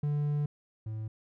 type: tone pair in turn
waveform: triangle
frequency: 146.83 / 109.27 Hz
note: D3 / A2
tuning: 0 / -12 cents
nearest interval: perfect fourth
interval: 512 cents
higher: first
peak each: -25 / -32 dBFS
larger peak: first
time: 0.03-0.46 / 0.86-1.08 s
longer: first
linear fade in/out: 5 ms
effects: none